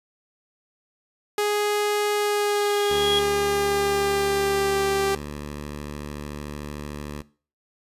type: tone with pitch glide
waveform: sawtooth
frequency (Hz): 415.3 to 392.7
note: G#4 to G4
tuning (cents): 0 to +3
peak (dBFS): -17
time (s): 1.38-5.15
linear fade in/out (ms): 2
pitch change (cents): -97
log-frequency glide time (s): 2.13-4.84
type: tone with exponential growth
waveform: triangle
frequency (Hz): 3310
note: G#7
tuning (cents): -6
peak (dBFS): -17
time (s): 2.22-3.19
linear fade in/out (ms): 2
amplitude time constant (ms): 210
type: tone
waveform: 10% pulse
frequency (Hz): 73.42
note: D2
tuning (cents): 0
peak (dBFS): -24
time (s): 2.9-7.22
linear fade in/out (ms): 5
effects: noise-tail reverb RT60 0.4 s tail -19 dB re dry + resampled to 32000 Hz